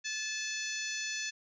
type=harmonic tone; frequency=868 Hz; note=A5; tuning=24 cents flat; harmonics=2 / 3 / 4 / 5 / 6 / 7 / 8; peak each=-40 / -40 / -44 / -43 / -45 / -41 / -46 dBFS; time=0.04-1.31 s; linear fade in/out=20 ms; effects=none